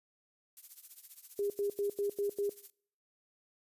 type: noise with tremolo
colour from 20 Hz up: violet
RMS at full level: -46 dBFS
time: 0.57-2.7 s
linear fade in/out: 0 ms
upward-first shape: triangle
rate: 15 Hz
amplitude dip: 90%
type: tone bursts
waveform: sine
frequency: 405.3 Hz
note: G#4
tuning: 42 cents flat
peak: -30 dBFS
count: 6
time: 1.39-2.495 s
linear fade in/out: 2 ms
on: 110 ms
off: 89 ms
effects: noise-tail reverb RT60 0.6 s tail -25 dB re dry + resampled to 32000 Hz